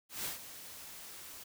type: noise with ADSR envelope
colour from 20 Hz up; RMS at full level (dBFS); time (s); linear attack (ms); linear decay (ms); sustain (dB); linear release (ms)
white; -37; 0.09-1.44; 160; 130; -12; 10
effects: none